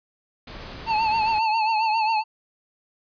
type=noise; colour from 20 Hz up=pink; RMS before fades=-38 dBFS; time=0.47-1.39 s; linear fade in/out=5 ms
type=tone with vibrato; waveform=square; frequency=880 Hz; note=A5; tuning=in tune; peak=-20 dBFS; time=0.86-2.24 s; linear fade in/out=50 ms; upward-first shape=triangle; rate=7.4 Hz; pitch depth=76 cents each way
effects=resampled to 11025 Hz